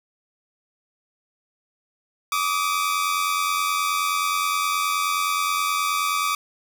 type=tone pair together; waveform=sawtooth; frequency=1157.5 / 1247 Hz; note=D6 / D#6; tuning=-25 / +3 cents; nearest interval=minor second; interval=128 cents; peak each=-19 / -22 dBFS; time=2.32-6.35 s; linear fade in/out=2 ms; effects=none